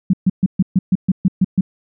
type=tone bursts; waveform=sine; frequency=186.5 Hz; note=F#3; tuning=14 cents sharp; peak=-9 dBFS; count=10; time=0.1-1.61 s; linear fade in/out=5 ms; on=34 ms; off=130 ms; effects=none